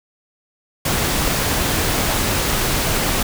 pink noise, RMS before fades -19 dBFS, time 0.85-3.23 s, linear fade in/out 5 ms, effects none

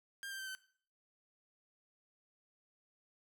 sawtooth tone with pitch steps, 1600 / 1577.1 / 1554.5 / 1532.2 Hz, G6 / G6 / G6 / G6, +35 / +10 / -15 / -40 cents, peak -39 dBFS, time 0.23-0.55 s, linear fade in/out 0 ms, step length 80 ms, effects noise-tail reverb RT60 0.5 s tail -17 dB re dry

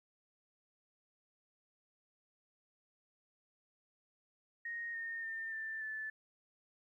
sine tone with pitch steps, 1864.7 / 1834.8 / 1805.3 / 1776.4 / 1747.9 Hz, A#6 / A#6 / A6 / A6 / A6, 0 / -28 / +44 / +16 / -12 cents, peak -39 dBFS, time 4.65-6.1 s, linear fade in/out 5 ms, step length 290 ms, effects 13-bit

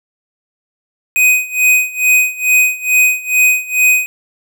square tone with tremolo, 2500 Hz, D#7, 8 cents sharp, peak -7 dBFS, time 1.16-4.06 s, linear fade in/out 0 ms, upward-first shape sine, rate 2.3 Hz, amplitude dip 90%, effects none

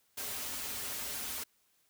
white noise with comb filter, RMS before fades -39 dBFS, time 0.17-1.44 s, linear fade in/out 10 ms, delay 6 ms, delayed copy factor -1, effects white hiss -72 dBFS RMS until 1.89 s

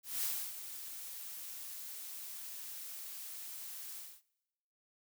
blue noise with ADSR envelope, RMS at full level -35 dBFS, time 0.03-4.22 s, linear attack 200 ms, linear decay 290 ms, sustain -11 dB, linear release 250 ms, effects noise-tail reverb RT60 1.0 s tail -23 dB re dry

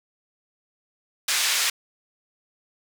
pink band-pass noise, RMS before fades -23 dBFS, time 1.28-1.7 s, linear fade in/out 5 ms, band 2000 to 9800 Hz, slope 12 dB/octave, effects none

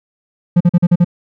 triangle tone bursts, 174.3 Hz, F3, 3 cents flat, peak -4 dBFS, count 6, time 0.56-1.046 s, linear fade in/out 10 ms, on 46 ms, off 42 ms, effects none

